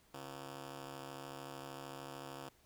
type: ring-modulated tone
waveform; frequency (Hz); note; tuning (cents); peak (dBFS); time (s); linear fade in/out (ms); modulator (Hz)
10% pulse; 205.3; G#3; -20; -35; 0.14-2.49; 0; 66
effects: pink hiss -69 dBFS RMS until 2.65 s